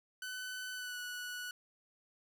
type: tone with pitch glide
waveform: sawtooth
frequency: 1506 to 1473.3 Hz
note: F#6 to F#6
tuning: +30 to -8 cents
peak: -37 dBFS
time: 0.22-1.51 s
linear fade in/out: 2 ms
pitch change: -38 cents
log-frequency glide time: 0.73-0.98 s
effects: none